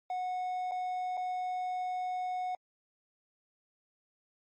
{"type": "tone with dropouts", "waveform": "triangle", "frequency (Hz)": 733, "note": "F#5", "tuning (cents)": -16, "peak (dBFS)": -30, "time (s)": [0.1, 2.55], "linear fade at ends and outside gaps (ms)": 2, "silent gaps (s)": [[0.712, 0.718], [1.171, 1.175]], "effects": ["MP3 32 kbps"]}